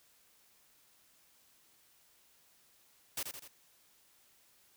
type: noise with echo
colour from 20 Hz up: white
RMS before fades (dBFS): -37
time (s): 3.17-3.23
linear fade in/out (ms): 5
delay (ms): 83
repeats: 3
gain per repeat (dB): -5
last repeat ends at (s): 3.479
effects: white hiss -67 dBFS RMS until 4.76 s